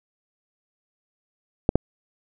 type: clicks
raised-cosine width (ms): 2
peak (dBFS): -3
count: 2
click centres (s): 1.691 / 1.756
effects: none